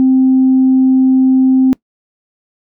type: tone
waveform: sine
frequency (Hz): 261.2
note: C4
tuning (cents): -3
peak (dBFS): -5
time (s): 0-1.73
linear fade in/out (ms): 0
effects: noise-tail reverb RT60 0.1 s tail -23 dB re dry + tanh soft clip ceiling -2 dBFS